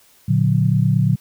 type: chord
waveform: sine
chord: Bb augmented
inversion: none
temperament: just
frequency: 116.54 / 145.68 / 182.1 Hz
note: Bb2 / D3 / F#3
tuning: 0 / -14 / -27 cents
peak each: -17 / -17 / -19 dBFS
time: 0.28-1.16 s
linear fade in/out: 10 ms
effects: white hiss -53 dBFS RMS until 1.2 s